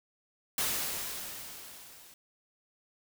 white noise with level ramp, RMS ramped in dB -30 to -55 dBFS, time 0.58-2.14 s, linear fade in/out 2 ms, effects none

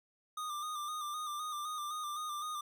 square tone with vibrato, 1211 Hz, D#6, 47 cents flat, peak -38 dBFS, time 0.37-2.61 s, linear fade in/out 5 ms, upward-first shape square, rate 3.9 Hz, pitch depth 37 cents each way, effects none

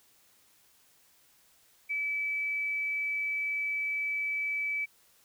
sine tone, 2301 Hz, D7, 36 cents flat, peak -29 dBFS, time 1.89-4.86 s, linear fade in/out 20 ms, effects white hiss -64 dBFS RMS until 5.24 s

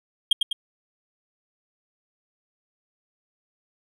triangle tone with echo, 3232 Hz, G#7, 48 cents flat, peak -12 dBFS, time 0.31-0.33 s, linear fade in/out 5 ms, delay 100 ms, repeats 2, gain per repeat -5 dB, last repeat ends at 0.53 s, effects none

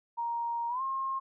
sine tone with pitch glide, 937 to 1070.1 Hz, A#5 to C6, +9 to +39 cents, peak -30 dBFS, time 0.17-1.2 s, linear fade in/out 20 ms, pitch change +230 cents, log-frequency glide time 0.69-0.82 s, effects none

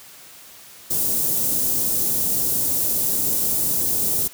white band-stop noise, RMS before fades -21 dBFS, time 0.9-4.28 s, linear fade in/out 10 ms, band 410 to 8700 Hz, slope 12 dB/octave, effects white hiss -44 dBFS RMS until 4.33 s + high-pass 60 Hz 12 dB/octave

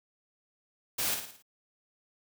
white noise with echo, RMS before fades -31 dBFS, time 0.98-1.15 s, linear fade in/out 10 ms, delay 55 ms, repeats 5, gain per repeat -6 dB, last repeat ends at 1.425 s, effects none

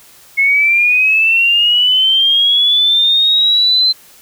sine linear sweep, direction up, 2170 to 4103 Hz, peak -8 dBFS, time 0.37-3.93 s, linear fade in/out 20 ms, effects white hiss -43 dBFS RMS until 4.21 s

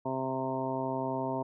harmonic tone with a mistuned harmonic, 131.8 Hz, C3, 13 cents sharp, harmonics 1 / 2 / 3 / 4 / 5 / 6 / 7 / 8, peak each -40 / -36 / -38 / -41 / -36 / -48 / -36 / -46 dBFS, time 0.05-1.43 s, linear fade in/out 10 ms, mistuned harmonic 1, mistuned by +16 cents, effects none

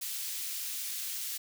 white high-pass noise, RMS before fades -37 dBFS, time 0.01-1.38 s, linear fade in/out 10 ms, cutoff 2700 Hz, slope 12 dB/octave, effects none

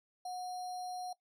sine tone with sample-and-hold, 730 Hz, F#5, 24 cents flat, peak -38 dBFS, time 0.25-1.13 s, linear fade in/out 5 ms, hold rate 4900 Hz, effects noise-tail reverb RT60 0.1 s tail -19 dB re dry + low-pass 12000 Hz 12 dB/octave

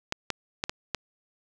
clicks, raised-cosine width 0.2 ms, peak -10 dBFS, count 5, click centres 0.124 / 0.303 / 0.639 / 0.695 / 0.947 s, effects none

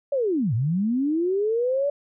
sine linear two-way sweep, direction down then up, 581 to 105.1 to 581 Hz, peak -20 dBFS, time 0.12-1.9 s, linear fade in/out 5 ms, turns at 0.54 s, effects none

